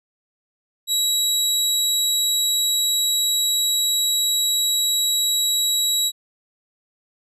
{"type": "tone", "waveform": "25% pulse", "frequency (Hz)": 3879, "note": "B7", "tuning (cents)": -32, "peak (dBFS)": -14, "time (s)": [0.87, 6.12], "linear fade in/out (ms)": 50, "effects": ["resampled to 32000 Hz"]}